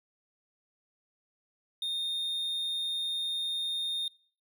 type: tone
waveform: triangle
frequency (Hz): 3665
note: A#7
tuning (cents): -30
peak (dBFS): -29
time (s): 1.82-4.08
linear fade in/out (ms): 2
effects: noise-tail reverb RT60 0.5 s tail -24 dB re dry